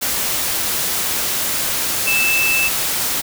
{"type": "tone in noise", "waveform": "sine", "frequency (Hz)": 2637, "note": "E7", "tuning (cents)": 0, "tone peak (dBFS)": -15, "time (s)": [2.06, 2.69], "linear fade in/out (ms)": 20, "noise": "white", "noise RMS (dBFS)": -20, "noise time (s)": [0.01, 3.22], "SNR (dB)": 2, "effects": []}